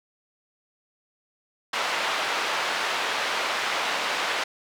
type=band-pass noise; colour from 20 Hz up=pink; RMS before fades=-27 dBFS; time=1.73-4.44 s; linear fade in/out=5 ms; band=760 to 3700 Hz; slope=12 dB/octave; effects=none